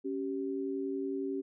sine tone pair together, 276.4 / 387.3 Hz, C#4 / G4, -5 / -21 cents, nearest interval tritone, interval 584 cents, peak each -35 / -35 dBFS, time 0.04-1.42 s, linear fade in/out 20 ms, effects none

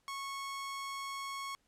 sawtooth tone, 1100 Hz, C#6, 14 cents flat, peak -35 dBFS, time 0.08-1.55 s, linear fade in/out 0 ms, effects pink hiss -75 dBFS RMS until 1.67 s + low-pass 11000 Hz 12 dB/octave

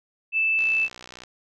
sine tone, 2637 Hz, E7, in tune, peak -19 dBFS, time 0.32-0.89 s, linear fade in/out 50 ms
click train, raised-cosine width 0.2 ms, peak -23 dBFS, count 41, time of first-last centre 0.59-1.236 s, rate 61.9 Hz
effects none

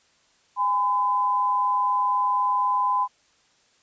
sine tone pair together, 820 / 1012 Hz, G#5 / B5, -22 / +42 cents, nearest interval major third, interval 364 cents, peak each -28 / -20 dBFS, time 0.56-3.08 s, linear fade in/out 50 ms, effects white hiss -62 dBFS RMS until 3.82 s + resampled to 16000 Hz

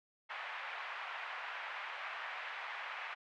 white band-pass noise, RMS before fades -44 dBFS, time 0.29-3.15 s, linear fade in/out 20 ms, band 730 to 2400 Hz, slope 24 dB/octave, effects none

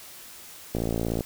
click train, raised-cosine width 2 ms, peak -14 dBFS, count 27, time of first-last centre 0.75-1.208 s, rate 56.8 Hz, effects white hiss -45 dBFS RMS until 1.25 s

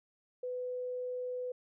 sine tone, 499.6 Hz, B4, 20 cents sharp, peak -35 dBFS, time 0.43-1.52 s, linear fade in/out 5 ms, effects none

